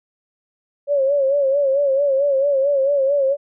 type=tone with vibrato; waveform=sine; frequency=554.4 Hz; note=C#5; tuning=in tune; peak=-14 dBFS; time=0.87-3.37 s; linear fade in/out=50 ms; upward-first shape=sine; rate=4.5 Hz; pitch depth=75 cents each way; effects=none